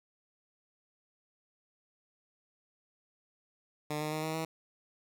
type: tone with pitch steps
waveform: 10% pulse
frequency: 150.4 / 152.94 / 155.52 / 158.15 / 160.82 Hz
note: D3 / D#3 / D#3 / D#3 / E3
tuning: +42 / -29 / 0 / +29 / -42 cents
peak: -25 dBFS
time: 3.9-4.45 s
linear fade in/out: 5 ms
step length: 110 ms
effects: none